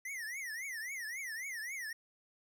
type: tone with vibrato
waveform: square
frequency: 1963 Hz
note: B6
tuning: 11 cents flat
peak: -40 dBFS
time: 0.05-1.93 s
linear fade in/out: 5 ms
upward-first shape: triangle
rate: 3.7 Hz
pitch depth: 260 cents each way
effects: none